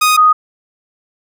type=tone pair in turn; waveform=sawtooth / sine; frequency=1244.5 / 1244.5 Hz; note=D#6 / D#6; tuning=0 / 0 cents; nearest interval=unison; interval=0 cents; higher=neither; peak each=-5 dBFS; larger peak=neither; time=0.01-0.17 / 0.17-0.33 s; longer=neither; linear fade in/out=10 ms; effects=none